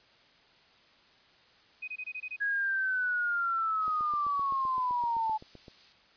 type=tone bursts; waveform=sine; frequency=2506 Hz; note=D#7; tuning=12 cents sharp; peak=-35 dBFS; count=7; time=1.82-2.365 s; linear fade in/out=10 ms; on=59 ms; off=22 ms
type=linear sweep; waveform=sine; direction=down; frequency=1661.2 to 860 Hz; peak=-27 dBFS; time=2.4-5.38 s; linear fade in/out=20 ms
type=noise; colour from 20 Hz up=violet; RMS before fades=-45 dBFS; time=3.81-5.93 s; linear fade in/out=10 ms
type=click train; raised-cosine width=2 ms; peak=-35 dBFS; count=15; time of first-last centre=3.88-5.682 s; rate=7.77 Hz
effects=white hiss -61 dBFS RMS until 6.16 s + resampled to 11025 Hz